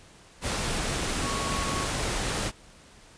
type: tone in noise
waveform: sine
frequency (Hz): 1108.7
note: C#6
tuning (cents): 0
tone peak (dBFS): -33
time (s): 1.21-1.88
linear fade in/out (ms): 50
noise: pink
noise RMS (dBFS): -29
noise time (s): 0.41-2.52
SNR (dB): -7
effects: pink hiss -53 dBFS RMS until 3.17 s + resampled to 22050 Hz